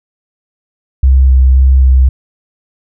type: tone with vibrato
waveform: sine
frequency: 65.41 Hz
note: C2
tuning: in tune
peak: -3 dBFS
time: 1.03-2.09 s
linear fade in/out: 5 ms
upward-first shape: square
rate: 1.9 Hz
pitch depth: 13 cents each way
effects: none